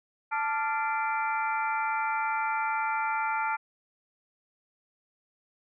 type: harmonic tone with a mistuned harmonic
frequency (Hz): 293.7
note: D4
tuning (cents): 0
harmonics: 3 / 4 / 5 / 6 / 7 / 8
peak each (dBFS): -29 / -39 / -31 / -43 / -40 / -37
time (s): 0.31-3.57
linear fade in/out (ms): 20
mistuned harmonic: 5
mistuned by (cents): -100
effects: none